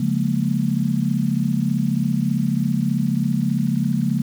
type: chord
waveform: sine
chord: Bb minor seventh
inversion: first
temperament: just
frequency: 139.85 / 174.81 / 209.8 / 233.1 Hz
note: Db3 / F3 / Ab3 / Bb3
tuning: +16 / +2 / +18 / 0 cents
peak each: -23 dBFS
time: 0-4.22 s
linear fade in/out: 5 ms
effects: 7-bit